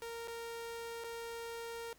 sawtooth tone with dropouts, 463.5 Hz, A#4, 10 cents flat, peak -38 dBFS, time 0.02-1.93 s, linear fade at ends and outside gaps 1 ms, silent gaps 0.275-0.28 / 1.039-1.043 s, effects added 60 Hz sine -68 dBFS peak until 1.98 s + pink hiss -65 dBFS RMS until 1.98 s

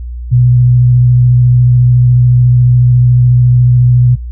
sine tone with vibrato, 123.47 Hz, B2, in tune, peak -4 dBFS, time 0.31-4.16 s, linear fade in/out 20 ms, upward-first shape sine, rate 14 Hz, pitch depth 20 cents each way, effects noise-tail reverb RT60 0.1 s tail -19 dB re dry + added 60 Hz sine -19 dBFS peak until 4.31 s

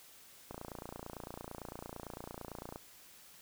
click train, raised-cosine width 1 ms, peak -29 dBFS, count 66, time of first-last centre 0.51-2.759 s, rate 28.9 Hz, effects white hiss -58 dBFS RMS until 3.41 s

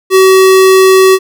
square tone, 379.1 Hz, F#4, 42 cents sharp, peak -3 dBFS, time 0.1-1.19 s, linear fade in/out 50 ms, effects none

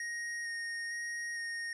square tone with vibrato, 1864.7 Hz, A#6, in tune, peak -37 dBFS, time 0-1.73 s, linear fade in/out 2 ms, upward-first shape square, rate 1.1 Hz, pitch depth 9 cents each way, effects resampled to 22050 Hz

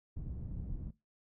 pink low-pass noise, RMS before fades -41 dBFS, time 0.16-0.91 s, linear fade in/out 10 ms, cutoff 150 Hz, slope 12 dB/octave, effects noise-tail reverb RT60 0.2 s tail -18 dB re dry

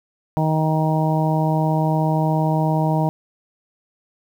harmonic tone, 157.1 Hz, D#3, 17 cents sharp, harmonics 1 / 2 / 3 / 4 / 5 / 6, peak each -18 / -25 / -31 / -25 / -26 / -26 dBFS, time 0.37-3.09 s, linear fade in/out 0 ms, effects 8-bit

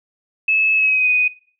sine tone with pitch glide, 2598 to 2492 Hz, E7 to D#7, -26 to +2 cents, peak -13 dBFS, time 0.48-1.28 s, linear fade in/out 5 ms, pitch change -72 cents, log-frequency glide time 0.74-1.09 s, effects noise-tail reverb RT60 0.5 s tail -20 dB re dry

